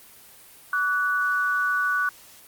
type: tone pair together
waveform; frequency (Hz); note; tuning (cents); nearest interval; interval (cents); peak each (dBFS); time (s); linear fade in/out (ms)
sine; 1147.4 / 1480; D6 / F#6; -41 / 0; major third; 441; -26 / -22; 0.73-2.09; 2
effects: white hiss -49 dBFS RMS until 2.47 s + Opus 32 kbps